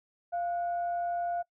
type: tone with frequency modulation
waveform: sine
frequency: 696 Hz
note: F5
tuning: 6 cents flat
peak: -29 dBFS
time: 0.32-1.43 s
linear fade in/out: 20 ms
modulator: 768 Hz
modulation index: 0.26
effects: noise-tail reverb RT60 0.1 s tail -22 dB re dry + high-pass 200 Hz 12 dB/octave